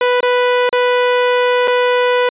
sawtooth tone with dropouts, 493.9 Hz, B4, in tune, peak -7 dBFS, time 0.01-2.29 s, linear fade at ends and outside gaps 2 ms, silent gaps 0.206-0.229 / 0.692-0.728 / 1.675-1.679 s, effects resampled to 8000 Hz

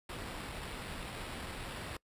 pink noise with sample-and-hold, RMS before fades -43 dBFS, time 0.09-1.97 s, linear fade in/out 5 ms, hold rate 6300 Hz, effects noise-tail reverb RT60 0.1 s tail -24 dB re dry + resampled to 32000 Hz

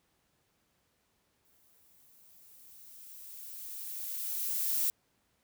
violet noise with exponential growth, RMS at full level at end -29 dBFS, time 1.45-4.9 s, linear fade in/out 0 ms, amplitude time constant 750 ms, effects pink hiss -74 dBFS RMS until 5.43 s + high-pass 60 Hz 12 dB/octave

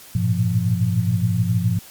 sine tone cluster, 100.3 / 112.2 / 119.4 / 173.7 Hz, G2 / A2 / A#2 / F3, +40 / +34 / +42 / -9 cents, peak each -22 dBFS, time 0.15-1.79 s, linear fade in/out 5 ms, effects white hiss -43 dBFS RMS until 1.9 s + MP3 96 kbps

